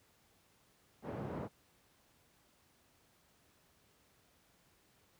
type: band-pass noise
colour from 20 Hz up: pink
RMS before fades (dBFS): -42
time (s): 1.02-1.49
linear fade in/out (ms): 50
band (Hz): 100 to 800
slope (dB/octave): 12
effects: pink hiss -70 dBFS RMS until 5.19 s + high-pass 60 Hz 12 dB/octave